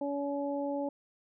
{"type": "harmonic tone", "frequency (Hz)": 283.3, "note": "C#4", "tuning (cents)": 38, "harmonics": [1, 2, 3], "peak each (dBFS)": [-34, -34, -40], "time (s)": [0.01, 0.89], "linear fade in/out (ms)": 5, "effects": []}